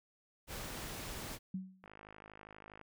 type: noise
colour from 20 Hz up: pink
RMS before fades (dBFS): -44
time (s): 0.47-1.39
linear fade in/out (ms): 50
type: tone with exponential decay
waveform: sine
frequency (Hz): 188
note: F#3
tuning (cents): +28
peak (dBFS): -34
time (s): 1.54-1.86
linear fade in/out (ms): 5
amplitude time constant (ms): 69
type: click train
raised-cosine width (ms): 0.5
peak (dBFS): -37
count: 52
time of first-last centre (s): 1.84-2.813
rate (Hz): 52.4
effects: none